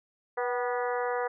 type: harmonic tone with a mistuned harmonic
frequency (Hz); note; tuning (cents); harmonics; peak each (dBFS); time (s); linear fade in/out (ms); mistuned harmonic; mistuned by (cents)
244.2; B3; -19; 2 / 3 / 4 / 5 / 6 / 7 / 8; -30 / -34 / -36 / -38 / -40 / -41 / -42; 0.37-1.28; 10; 3; +41
effects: none